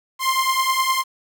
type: beating tone pair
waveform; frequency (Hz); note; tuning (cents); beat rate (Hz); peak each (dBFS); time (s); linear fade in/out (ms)
sawtooth; 1046.5 / 1056.3; C6 / C6; 0 / +16; 9.8; -17 / -17; 0.19-1.04; 50
effects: 8-bit